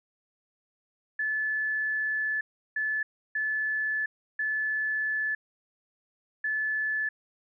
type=tone bursts at uneven times; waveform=sine; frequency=1732 Hz; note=A6; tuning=28 cents flat; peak=-26 dBFS; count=5; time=1.19-2.41 / 2.76-3.03 / 3.35-4.06 / 4.39-5.35 / 6.44-7.09 s; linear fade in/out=5 ms; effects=none